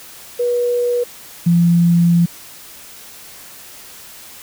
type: tone pair in turn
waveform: sine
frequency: 484.9 / 171.44 Hz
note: B4 / F3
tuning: -32 / -32 cents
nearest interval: octave + tritone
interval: 1800 cents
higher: first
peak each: -14 / -9 dBFS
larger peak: second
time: 0.39-1.04 / 1.46-2.26 s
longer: second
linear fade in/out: 10 ms
effects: white hiss -38 dBFS RMS until 4.42 s